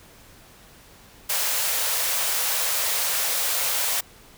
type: high-pass noise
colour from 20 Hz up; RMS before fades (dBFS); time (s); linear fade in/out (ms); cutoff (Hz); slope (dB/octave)
white; -24; 1.29-4.01; 10; 450; 96
effects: pink hiss -50 dBFS RMS until 4.37 s